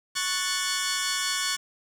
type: chord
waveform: 10% pulse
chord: F# minor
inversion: second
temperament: equal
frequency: 1108.7 / 1480 / 1760 Hz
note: C#6 / F#6 / A6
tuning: 0 / 0 / 0 cents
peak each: -21 dBFS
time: 0.15-1.57 s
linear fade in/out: 20 ms
effects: low-pass 11000 Hz 12 dB/octave + 8-bit